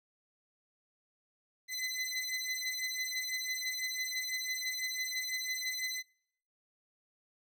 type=beating tone pair; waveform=20% pulse; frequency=2024 / 2030 Hz; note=B6 / B6; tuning=+42 / +47 cents; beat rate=6 Hz; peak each=-32 / -33 dBFS; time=1.68-6.03 s; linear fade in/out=50 ms; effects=noise-tail reverb RT60 0.7 s tail -25 dB re dry